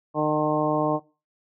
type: harmonic tone with a mistuned harmonic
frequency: 152.4 Hz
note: D#3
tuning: 36 cents flat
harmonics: 1 / 2 / 3 / 4 / 5 / 6 / 7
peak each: -30 / -26 / -28 / -26 / -30 / -30 / -29 dBFS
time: 0.14-1 s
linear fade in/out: 50 ms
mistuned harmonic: 6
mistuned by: -20 cents
effects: noise-tail reverb RT60 0.3 s tail -19 dB re dry